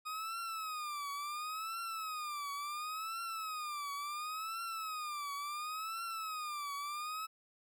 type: tone with vibrato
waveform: 40% pulse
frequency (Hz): 1242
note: D#6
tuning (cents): -3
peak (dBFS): -38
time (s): 0.05-7.27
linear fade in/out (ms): 20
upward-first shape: triangle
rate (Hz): 0.71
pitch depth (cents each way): 170
effects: none